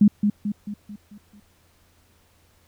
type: tone with echo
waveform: sine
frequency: 206.6 Hz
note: G#3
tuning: 9 cents flat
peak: -10 dBFS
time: 0.01-0.08 s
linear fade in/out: 5 ms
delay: 220 ms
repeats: 6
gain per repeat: -6 dB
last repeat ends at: 1.4 s
effects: added 85 Hz sine -61 dBFS peak until 2.67 s + pink hiss -61 dBFS RMS until 2.67 s